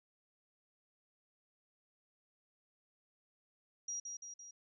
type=tone with echo; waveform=sine; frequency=5730 Hz; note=F8; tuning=44 cents sharp; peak=-38 dBFS; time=3.88-4 s; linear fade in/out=5 ms; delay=170 ms; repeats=3; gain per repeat=-4 dB; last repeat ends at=4.51 s; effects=none